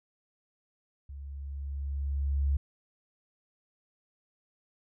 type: tone with level ramp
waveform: sine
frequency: 69.8 Hz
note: C#2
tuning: 13 cents sharp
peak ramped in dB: -40 to -23 dBFS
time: 1.09-2.57 s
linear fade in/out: 5 ms
effects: none